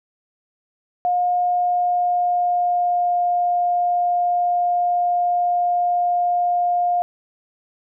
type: tone with pitch glide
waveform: sine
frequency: 714 to 707 Hz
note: F5 to F5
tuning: +38 to +21 cents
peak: -16 dBFS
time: 1.05-7.02 s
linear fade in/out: 0 ms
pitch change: -17 cents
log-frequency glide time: 1.37-3.2 s
effects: none